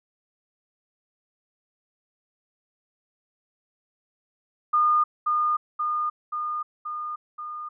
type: tone with echo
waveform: sine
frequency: 1218 Hz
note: D#6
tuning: 37 cents flat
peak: -17 dBFS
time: 4.73-5.04 s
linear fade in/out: 10 ms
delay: 530 ms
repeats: 5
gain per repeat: -3 dB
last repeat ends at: 7.69 s
effects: none